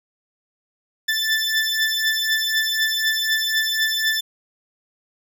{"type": "beating tone pair", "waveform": "20% pulse", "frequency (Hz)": [1760, 1764], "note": ["A6", "A6"], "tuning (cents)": [0, 4], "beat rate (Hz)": 4, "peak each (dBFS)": -17, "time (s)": [1.08, 4.21], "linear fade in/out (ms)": 10, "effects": []}